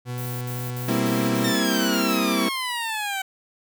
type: tone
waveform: 40% pulse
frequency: 123.47 Hz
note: B2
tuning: in tune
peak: -27 dBFS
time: 0.05-1.54 s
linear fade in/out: 50 ms
type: noise bursts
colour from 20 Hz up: violet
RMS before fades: -37 dBFS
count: 7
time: 0.18-2.168 s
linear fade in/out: 0 ms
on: 230 ms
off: 63 ms
type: chord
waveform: 35% pulse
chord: C dominant seventh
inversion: second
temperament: equal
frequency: 196 / 233.1 / 261.6 / 329.6 Hz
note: G3 / Bb3 / C4 / E4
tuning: 0 / 0 / 0 / 0 cents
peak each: -25 dBFS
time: 0.88-2.49 s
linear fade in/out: 5 ms
type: exponential sweep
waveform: 15% pulse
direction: down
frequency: 1836 to 759 Hz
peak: -19 dBFS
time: 1.44-3.22 s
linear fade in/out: 5 ms
effects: none